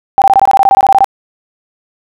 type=tone bursts; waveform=sine; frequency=784 Hz; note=G5; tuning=in tune; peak=-3 dBFS; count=15; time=0.18-1.044 s; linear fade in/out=0 ms; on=38 ms; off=21 ms; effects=none